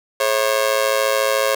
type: tone with amplitude modulation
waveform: sawtooth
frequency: 541 Hz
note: C#5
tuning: 42 cents flat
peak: -8 dBFS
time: 0.2-1.55 s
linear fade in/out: 5 ms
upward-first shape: sine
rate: 114 Hz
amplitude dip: 90%
effects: none